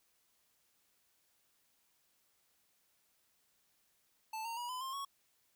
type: tone with pitch steps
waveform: square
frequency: 880 / 921.6 / 965.2 / 1010.9 / 1058.7 / 1108.7 Hz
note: A5 / A#5 / B5 / B5 / C6 / C#6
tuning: 0 / -20 / -40 / +40 / +20 / 0 cents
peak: -40 dBFS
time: 4.33-5.05 s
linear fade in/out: 5 ms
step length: 120 ms
effects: white hiss -75 dBFS RMS until 5.55 s